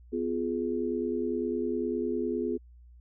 sine chord, F diminished, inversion second, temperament just, 251.4 / 349.2 / 419.1 Hz, Cb4 / F4 / Ab4, +31 / 0 / +16 cents, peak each -32 dBFS, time 0.12-2.58 s, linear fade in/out 20 ms, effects added 60 Hz sine -50 dBFS peak until 3 s

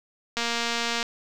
click train, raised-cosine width 0.2 ms, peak -10 dBFS, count 155, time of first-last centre 0.37-1.028 s, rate 234 Hz, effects none

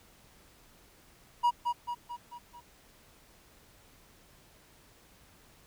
triangle tone with echo, 960 Hz, B5, 49 cents flat, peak -20 dBFS, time 1.43-1.51 s, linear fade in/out 20 ms, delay 220 ms, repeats 5, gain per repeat -5 dB, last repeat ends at 2.61 s, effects pink hiss -60 dBFS RMS until 5.66 s

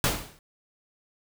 pink noise with exponential decay, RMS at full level -20 dBFS, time 0.04-0.39 s, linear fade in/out 1 ms, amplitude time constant 76 ms, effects none

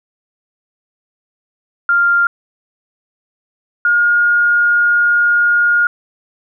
sine tone pair in turn, 1396.9 / 1425.4 Hz, F6 / F6, 0 / +35 cents, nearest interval unison, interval 35 cents, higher second, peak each -9 dBFS, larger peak neither, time 1.89-2.27 / 3.85-5.87 s, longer second, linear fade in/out 2 ms, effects none

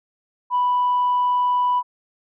sine tone, 987.8 Hz, B5, in tune, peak -15 dBFS, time 0.5-1.83 s, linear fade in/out 50 ms, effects tanh soft clip ceiling -13 dBFS

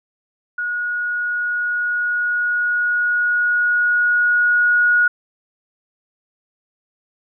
sine tone with level ramp, 1450 Hz, F#6, 35 cents flat, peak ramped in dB -20 to -11 dBFS, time 0.58-5.08 s, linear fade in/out 5 ms, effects none

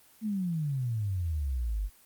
sine exponential sweep, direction down, 225 to 46.32 Hz, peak -28 dBFS, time 0.21-1.9 s, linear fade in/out 50 ms, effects white hiss -59 dBFS RMS until 2.05 s + Opus 24 kbps

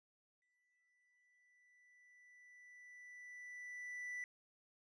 triangle tone with exponential growth, 1975.5 Hz, B6, in tune, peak -40 dBFS, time 0.42-4.24 s, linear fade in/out 1 ms, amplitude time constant 830 ms, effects resampled to 22050 Hz

